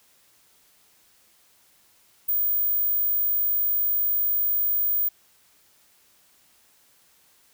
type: tone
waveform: sine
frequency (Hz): 15050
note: A#9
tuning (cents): +15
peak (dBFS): -20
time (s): 2.28-5.09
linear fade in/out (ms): 10
effects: white hiss -60 dBFS RMS until 7.53 s